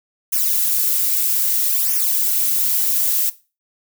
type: noise with flanger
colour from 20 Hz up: violet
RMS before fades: -18 dBFS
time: 0.32-3.3 s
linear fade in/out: 10 ms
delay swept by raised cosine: 0.24 to 4.94 ms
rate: 0.62 Hz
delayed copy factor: -0.9
effects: noise-tail reverb RT60 0.3 s tail -17 dB re dry